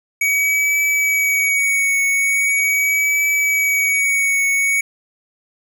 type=tone with vibrato; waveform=square; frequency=2257 Hz; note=C#7; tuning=31 cents sharp; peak=-15 dBFS; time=0.21-4.81 s; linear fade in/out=5 ms; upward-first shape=triangle; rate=0.41 Hz; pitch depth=31 cents each way; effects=none